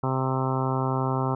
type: harmonic tone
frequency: 131.4 Hz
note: C3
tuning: 8 cents sharp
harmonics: 1 / 2 / 3 / 4 / 5 / 6 / 7 / 8 / 9 / 10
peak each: -26 / -31 / -32 / -36 / -36 / -34 / -33 / -34 / -38 / -36 dBFS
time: 0.03-1.35 s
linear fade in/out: 5 ms
effects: none